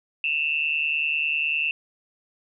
sine tone with amplitude modulation, 2679 Hz, E7, 27 cents sharp, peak -18 dBFS, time 0.24-1.71 s, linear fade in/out 2 ms, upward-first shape sine, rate 150 Hz, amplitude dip 80%, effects none

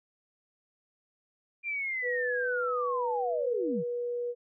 sine linear sweep, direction down, 2400 to 138.8 Hz, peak -30 dBFS, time 1.63-3.84 s, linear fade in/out 50 ms
sine tone with pitch glide, 493.7 to 483 Hz, B4 to B4, -1 to -39 cents, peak -30 dBFS, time 2.02-4.35 s, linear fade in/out 50 ms, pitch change -38 cents, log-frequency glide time 2.73-3.83 s
effects none

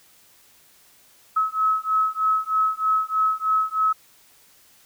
sine beating tone pair, 1286 / 1289.2 Hz, E6 / E6, -43 / -39 cents, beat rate 3.2 Hz, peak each -22 dBFS, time 1.36-3.93 s, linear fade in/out 10 ms, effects white hiss -55 dBFS RMS until 4.85 s

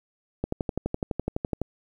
click train, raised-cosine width 2 ms, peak -13 dBFS, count 15, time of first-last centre 0.44-1.616 s, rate 11.9 Hz, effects 9-bit

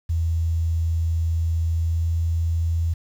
sine tone with pitch glide, 82.41 to 83.03 Hz, E2 to E2, 0 to +13 cents, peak -19 dBFS, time 0.09-2.94 s, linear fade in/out 10 ms, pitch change +13 cents, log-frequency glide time 1.74-2.07 s, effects 8-bit

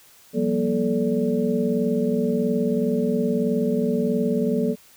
sine tone cluster, 175.5 / 194.3 / 237.3 / 435.6 / 577 Hz, F3 / G3 / A#3 / A4 / D5, +9 / -15 / +31 / -17 / -31 cents, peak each -28 / -27 / -23 / -24 / -30 dBFS, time 0.33-4.76 s, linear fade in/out 50 ms, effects white hiss -52 dBFS RMS until 4.96 s

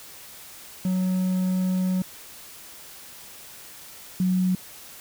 triangle / sine tone pair in turn, 185 / 184.13 Hz, F#3 / F#3, 0 / -8 cents, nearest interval unison, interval 8 cents, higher first, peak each -19 dBFS, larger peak neither, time 0.85-2.02 / 4.2-4.55 s, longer first, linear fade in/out 2 ms, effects white hiss -44 dBFS RMS until 5 s

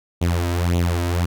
sawtooth tone with flanger, 86.7 Hz, F2, 12 cents flat, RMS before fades -20 dBFS, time 0.21-1.26 s, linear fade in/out 10 ms, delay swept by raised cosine 0.29 to 3.19 ms, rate 1.8 Hz, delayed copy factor +0.75, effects none

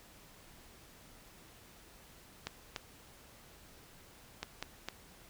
clicks, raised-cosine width 0.2 ms, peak -20 dBFS, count 5, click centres 2.47 / 2.762 / 4.43 / 4.626 / 4.886 s, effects pink hiss -58 dBFS RMS until 5.29 s

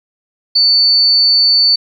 sine tone, 4500 Hz, C#8, 25 cents sharp, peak -7 dBFS, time 0.55-1.76 s, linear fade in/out 10 ms, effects 8-bit

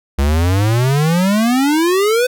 square exponential sweep, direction up, 67.2 to 511 Hz, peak -12 dBFS, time 0.18-2.27 s, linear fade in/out 10 ms, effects none

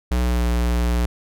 square tone with pitch glide, 61.2 to 59.6 Hz, B1 to A#1, -15 to +39 cents, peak -18 dBFS, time 0.11-1.06 s, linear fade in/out 5 ms, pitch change -46 cents, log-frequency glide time 0.22-0.45 s, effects none

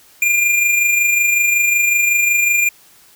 square tone with amplitude modulation, 2400 Hz, D7, 37 cents sharp, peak -11 dBFS, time 0.22-2.69 s, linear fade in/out 2 ms, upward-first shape sine, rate 25.4 Hz, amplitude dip 40%, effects white hiss -48 dBFS RMS until 3.15 s

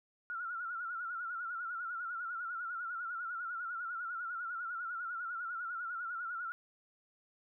sine tone with vibrato, 1396.9 Hz, F6, in tune, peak -37 dBFS, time 0.3-6.52 s, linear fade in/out 0 ms, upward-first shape sine, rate 10 Hz, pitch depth 89 cents each way, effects none

